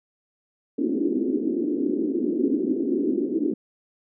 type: band-pass noise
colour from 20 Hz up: white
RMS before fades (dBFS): -24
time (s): 0.78-3.54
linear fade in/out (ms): 5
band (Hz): 240 to 370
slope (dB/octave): 48
effects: none